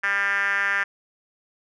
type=tone with band-pass filter; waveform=5% pulse; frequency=199.2 Hz; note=G3; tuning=28 cents sharp; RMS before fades=-23 dBFS; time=0.03-0.84 s; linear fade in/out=10 ms; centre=1700 Hz; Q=5; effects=none